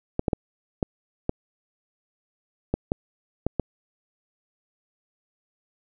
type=clicks; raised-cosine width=2 ms; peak=-9 dBFS; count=9; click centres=0.194 / 0.282 / 0.332 / 0.828 / 1.294 / 2.74 / 2.919 / 3.466 / 3.597 s; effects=none